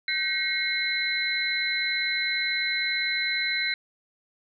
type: tone cluster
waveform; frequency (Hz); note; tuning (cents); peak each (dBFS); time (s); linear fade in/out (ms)
sine; 1545 / 1905 / 2160 / 4029; G6 / A#6 / C#7 / B7; -26 / +37 / -45 / +34; -33 / -33 / -27 / -29; 0.08-3.74; 2
effects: none